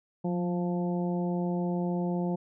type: harmonic tone with a mistuned harmonic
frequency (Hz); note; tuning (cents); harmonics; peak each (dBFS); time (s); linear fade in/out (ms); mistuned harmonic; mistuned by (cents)
175.3; F3; +7; 1 / 2 / 3 / 4 / 5; -28 / -34 / -38 / -40 / -42; 0.24-2.36; 10; 1; +25
effects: none